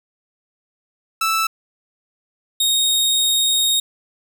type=tone pair in turn; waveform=sawtooth; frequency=1318.5 / 3729 Hz; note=E6 / A#7; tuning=0 / 0 cents; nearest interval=octave + tritone; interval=1800 cents; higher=second; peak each=-13 / -12 dBFS; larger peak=second; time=1.21-1.47 / 2.6-3.8 s; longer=second; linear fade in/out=5 ms; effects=none